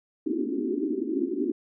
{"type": "band-pass noise", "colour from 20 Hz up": "white", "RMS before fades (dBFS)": -28, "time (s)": [0.26, 1.52], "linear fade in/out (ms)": 5, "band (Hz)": [230, 390], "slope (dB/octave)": 96, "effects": []}